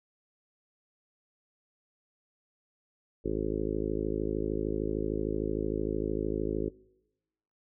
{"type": "harmonic tone", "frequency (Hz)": 53.2, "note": "G#1", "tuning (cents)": 42, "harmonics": [1, 2, 3, 4, 5, 6, 7, 8, 9, 10], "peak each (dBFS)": [-37, -42, -40, -42, -38, -36, -34, -35, -45, -45], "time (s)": [3.24, 6.7], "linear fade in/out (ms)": 20, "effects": ["noise-tail reverb RT60 1.0 s tail -24 dB re dry"]}